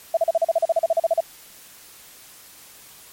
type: tone bursts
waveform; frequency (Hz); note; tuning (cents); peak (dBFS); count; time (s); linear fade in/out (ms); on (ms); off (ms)
sine; 662; E5; +7; -14; 16; 0.14-1.206; 5; 31; 38
effects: white hiss -46 dBFS RMS until 3.12 s + MP3 64 kbps